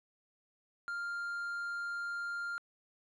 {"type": "tone", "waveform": "triangle", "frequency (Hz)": 1398, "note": "F6", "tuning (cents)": 1, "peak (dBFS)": -34, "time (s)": [0.88, 2.58], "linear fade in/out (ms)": 0, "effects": ["resampled to 22050 Hz"]}